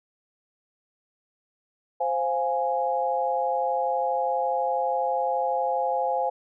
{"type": "chord", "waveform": "sine", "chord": "F minor", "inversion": "second", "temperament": "equal", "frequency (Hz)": [523.3, 698.5, 830.6], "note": ["C5", "F5", "Ab5"], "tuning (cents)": [0, 0, 0], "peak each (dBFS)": [-27, -28, -26], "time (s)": [2, 6.3], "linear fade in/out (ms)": 10, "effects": []}